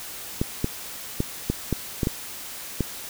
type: clicks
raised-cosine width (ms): 3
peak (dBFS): -9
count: 8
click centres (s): 0.415 / 0.644 / 1.204 / 1.5 / 1.727 / 2.032 / 2.071 / 2.807
effects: white hiss -37 dBFS RMS until 3.09 s